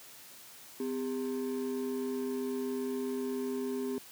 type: ring-modulated tone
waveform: triangle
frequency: 328.3 Hz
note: E4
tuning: 7 cents flat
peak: -27 dBFS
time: 0.8-3.98 s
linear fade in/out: 0 ms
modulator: 73.7 Hz
effects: white hiss -52 dBFS RMS until 4.11 s + high-pass 100 Hz 12 dB/octave